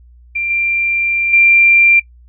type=tone with level steps; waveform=sine; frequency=2372 Hz; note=D7; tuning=17 cents sharp; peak=-15 / -12 / -5 dBFS; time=0.35-2 s; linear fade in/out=10 ms; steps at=0.5 / 1.33 s; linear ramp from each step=5 ms; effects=noise-tail reverb RT60 0.1 s tail -21 dB re dry + added 60 Hz sine -40 dBFS peak until 2.28 s